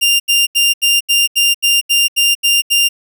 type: tone bursts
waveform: sawtooth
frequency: 2794 Hz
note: F7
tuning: in tune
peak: -6 dBFS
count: 11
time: 0.01-2.89 s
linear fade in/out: 20 ms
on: 190 ms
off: 79 ms
effects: none